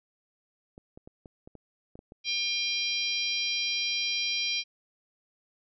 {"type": "clicks", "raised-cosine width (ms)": 2, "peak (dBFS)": -33, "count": 9, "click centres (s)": [0.779, 0.975, 1.075, 1.258, 1.475, 1.553, 1.955, 1.991, 2.121]}
{"type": "harmonic tone", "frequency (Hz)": 799, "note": "G5", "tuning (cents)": 33, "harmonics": [3, 4, 5, 6, 7], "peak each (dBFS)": [-32, -33, -34, -35, -35], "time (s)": [2.24, 4.64], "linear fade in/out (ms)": 50}
{"effects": []}